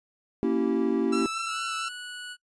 triangle chord, A# diminished seventh, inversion none, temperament equal with one note detuned, 233.1 / 277.2 / 329.6 / 386.4 Hz, A#3 / C#4 / E4 / G4, 0 / 0 / 0 / -25 cents, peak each -26 dBFS, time 0.43-1.26 s, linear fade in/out 0 ms
sawtooth tone with vibrato, 1332 Hz, E6, 18 cents sharp, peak -26 dBFS, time 1.12-1.89 s, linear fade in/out 10 ms, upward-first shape sine, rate 4.3 Hz, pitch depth 21 cents each way
clicks, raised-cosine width 1 ms, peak -32 / -39 dBFS, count 2, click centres 1.221 / 1.226 s
25% pulse tone with pitch glide, 1318.5 to 1471.4 Hz, E6 to F#6, 0 to -10 cents, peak -33 dBFS, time 1.32-2.37 s, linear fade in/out 50 ms, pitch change +190 cents, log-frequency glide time 1.42-1.56 s
effects noise-tail reverb RT60 0.1 s tail -23 dB re dry + resampled to 22050 Hz

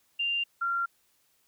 sine tone pair in turn, 2790 / 1379.8 Hz, F7 / F6, -2 / -21 cents, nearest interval octave, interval 1219 cents, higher first, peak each -26 dBFS, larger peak neither, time 0.19-0.44 / 0.61-0.86 s, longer neither, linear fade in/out 10 ms, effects white hiss -69 dBFS RMS until 1.47 s

